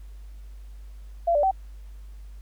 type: tone with pitch steps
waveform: sine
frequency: 681 / 585 / 767 Hz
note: F5 / D5 / G5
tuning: -44 / -7 / -38 cents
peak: -18 dBFS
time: 1.27-1.513 s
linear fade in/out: 10 ms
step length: 81 ms
effects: added 50 Hz sine -39 dBFS peak until 2.41 s + pink hiss -62 dBFS RMS until 2.41 s